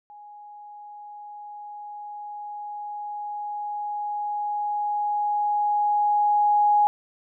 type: tone with level ramp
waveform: sine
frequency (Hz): 830.6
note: G#5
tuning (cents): 0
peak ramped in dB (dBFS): -42 to -15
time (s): 0.1-6.87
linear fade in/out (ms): 0
effects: none